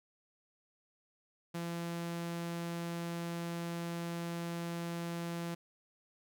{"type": "tone", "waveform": "sawtooth", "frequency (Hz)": 170, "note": "F3", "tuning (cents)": -46, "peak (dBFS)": -33, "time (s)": [1.54, 5.55], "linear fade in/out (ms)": 10, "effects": []}